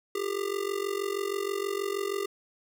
square tone with amplitude modulation, 399.2 Hz, G4, 32 cents sharp, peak -26 dBFS, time 0.15-2.26 s, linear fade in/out 5 ms, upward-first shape sine, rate 46.3 Hz, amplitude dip 85%, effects 11-bit

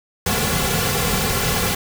pink noise with comb filter, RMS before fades -20 dBFS, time 0.26-1.75 s, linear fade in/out 5 ms, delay 3.2 ms, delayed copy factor -0.8, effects none

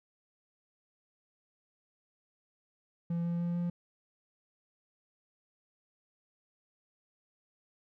triangle tone with pitch steps, 170 / 171.28 / 172.57 / 173.87 Hz, F3 / F3 / F3 / F3, -46 / -33 / -20 / -7 cents, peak -28 dBFS, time 3.1-3.7 s, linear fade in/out 5 ms, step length 150 ms, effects none

